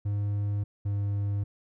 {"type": "tone pair in turn", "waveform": "triangle", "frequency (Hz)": [102.2, 101.2], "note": ["G#2", "G#2"], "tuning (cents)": [-27, -44], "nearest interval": "unison", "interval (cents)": 17, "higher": "first", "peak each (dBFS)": [-24, -24], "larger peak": "neither", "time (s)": [[0.05, 0.64], [0.85, 1.44]], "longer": "neither", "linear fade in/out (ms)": 10, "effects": []}